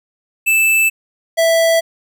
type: tone pair in turn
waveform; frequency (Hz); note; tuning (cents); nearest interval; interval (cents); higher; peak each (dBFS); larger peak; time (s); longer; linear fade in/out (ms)
square; 2638 / 659.5; E7 / E5; +1 / +1; 2 octaves; 2400; first; -11; neither; 0.46-0.9 / 1.37-1.81; neither; 20
effects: none